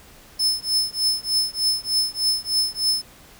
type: tone with tremolo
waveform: 40% pulse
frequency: 5240 Hz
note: E8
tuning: 11 cents flat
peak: -15 dBFS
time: 0.39-3.02 s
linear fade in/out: 10 ms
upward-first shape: triangle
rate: 3.3 Hz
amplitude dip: 100%
effects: pink hiss -48 dBFS RMS until 3.39 s

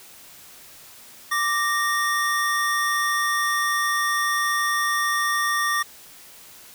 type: tone pair together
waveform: square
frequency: 1174.7 / 1853.3 Hz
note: D6 / A#6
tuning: 0 / -11 cents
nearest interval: minor sixth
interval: 789 cents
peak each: -24 dBFS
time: 1.31-5.83 s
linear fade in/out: 10 ms
effects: white hiss -46 dBFS RMS until 6.74 s

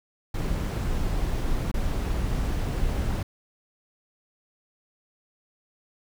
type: noise with dropouts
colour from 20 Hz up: brown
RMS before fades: -26 dBFS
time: 0.34-3.23 s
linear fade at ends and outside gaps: 5 ms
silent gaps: 1.715-1.74 s
effects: none

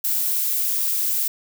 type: noise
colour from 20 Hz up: violet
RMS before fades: -22 dBFS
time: 0.04-1.28 s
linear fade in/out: 5 ms
effects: none

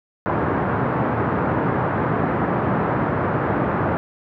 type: band-pass noise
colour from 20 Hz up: pink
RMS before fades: -21 dBFS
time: 0.26-3.97 s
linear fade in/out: 0 ms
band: 100 to 1500 Hz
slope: 24 dB/octave
effects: none

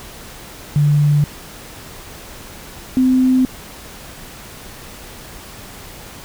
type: tone pair in turn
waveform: sine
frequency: 146.83 / 257.3 Hz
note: D3 / C4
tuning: 0 / -29 cents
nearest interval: minor seventh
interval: 971 cents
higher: second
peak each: -10 dBFS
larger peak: neither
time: 0.76-1.24 / 2.97-3.45 s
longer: neither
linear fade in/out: 0 ms
effects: pink hiss -36 dBFS RMS until 6.24 s

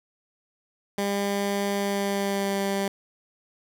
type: tone with pitch glide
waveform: 15% pulse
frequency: 200.5 to 197.28 Hz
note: G3 to G3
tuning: +39 to +11 cents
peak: -18 dBFS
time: 0.98-2.88 s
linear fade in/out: 2 ms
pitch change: -28 cents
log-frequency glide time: 1.78-2.61 s
effects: none

